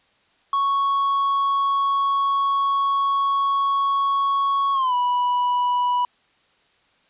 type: tone with pitch glide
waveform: triangle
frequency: 1108.7 to 982.1 Hz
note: C#6 to B5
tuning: 0 to -10 cents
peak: -16 dBFS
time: 0.53-6.05 s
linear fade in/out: 2 ms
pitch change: -210 cents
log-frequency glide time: 4.73-4.94 s
effects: white hiss -61 dBFS RMS until 7.09 s + resampled to 8000 Hz